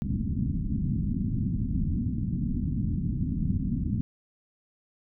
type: low-pass noise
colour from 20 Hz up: white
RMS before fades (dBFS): -28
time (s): 0.02-4.01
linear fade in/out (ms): 0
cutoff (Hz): 250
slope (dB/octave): 48
effects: none